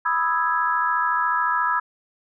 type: chord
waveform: sine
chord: E major seventh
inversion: second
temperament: equal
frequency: 987.8 / 1244.5 / 1318.5 / 1661.2 Hz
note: B5 / D#6 / E6 / G#6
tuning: 0 / 0 / 0 / 0 cents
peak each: -23 / -27 / -24 / -25 dBFS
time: 0.05-1.8 s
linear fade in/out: 10 ms
effects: none